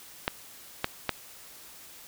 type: clicks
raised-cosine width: 0.3 ms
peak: -9 dBFS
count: 3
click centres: 0.279 / 0.844 / 1.093 s
effects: white hiss -49 dBFS RMS until 2.07 s